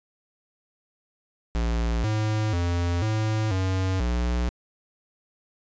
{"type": "tone with pitch steps", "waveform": "square", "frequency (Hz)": [57.4, 107.9, 86.8, 108.8, 94.1, 60.1], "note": ["A#1", "A2", "F2", "A2", "F#2", "B1"], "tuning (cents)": [-26, -33, -10, -19, 30, -46], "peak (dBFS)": -23, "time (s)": [1.55, 4.49], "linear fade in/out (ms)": 0, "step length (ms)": 490, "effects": ["resampled to 16000 Hz"]}